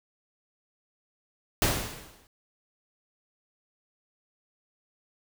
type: noise with exponential decay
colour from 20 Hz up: pink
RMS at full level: -22 dBFS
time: 1.62-2.27 s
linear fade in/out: 1 ms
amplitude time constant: 140 ms
effects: none